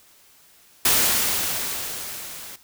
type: noise with level ramp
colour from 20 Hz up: white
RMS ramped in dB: -17 to -39 dBFS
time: 0.85-2.56 s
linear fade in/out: 5 ms
effects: white hiss -54 dBFS RMS until 2.63 s